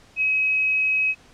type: tone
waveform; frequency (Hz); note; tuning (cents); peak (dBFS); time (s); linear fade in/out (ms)
sine; 2548; D#7; +41; -18; 0.16-1.15; 50
effects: pink hiss -52 dBFS RMS until 1.33 s + low-pass 7000 Hz 12 dB/octave